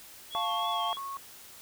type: tone with vibrato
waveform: sine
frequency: 3291 Hz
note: G#7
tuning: 16 cents flat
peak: -35 dBFS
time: 0.3-0.99 s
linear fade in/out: 50 ms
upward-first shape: triangle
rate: 3.2 Hz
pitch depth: 68 cents each way
type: chord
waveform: triangle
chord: F augmented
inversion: none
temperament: equal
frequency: 698.5 / 880 / 1108.7 Hz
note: F5 / A5 / C#6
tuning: 0 / 0 / 0 cents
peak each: -32 / -32 / -30 dBFS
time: 0.35-0.93 s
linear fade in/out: 0 ms
type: tone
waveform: sine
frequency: 1100 Hz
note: C#6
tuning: 14 cents flat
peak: -35 dBFS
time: 0.97-1.17 s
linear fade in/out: 0 ms
effects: white hiss -50 dBFS RMS until 1.61 s